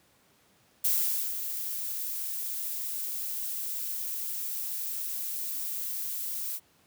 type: noise with ADSR envelope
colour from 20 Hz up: violet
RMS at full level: -25 dBFS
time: 0.84-6.6 s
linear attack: 10 ms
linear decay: 470 ms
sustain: -9 dB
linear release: 47 ms
effects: pink hiss -64 dBFS RMS until 6.86 s + high-pass 100 Hz 12 dB/octave